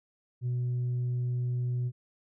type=tone with tanh clipping; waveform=sine; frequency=123.47 Hz; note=B2; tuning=in tune; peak=-28 dBFS; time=0.41-1.92 s; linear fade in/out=50 ms; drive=1 dB; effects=none